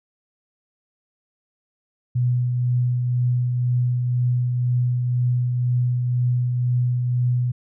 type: tone with tremolo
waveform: sine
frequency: 123.47 Hz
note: B2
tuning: in tune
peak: -16 dBFS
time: 2.15-7.52 s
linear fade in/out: 10 ms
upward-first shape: triangle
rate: 2 Hz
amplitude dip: 35%
effects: none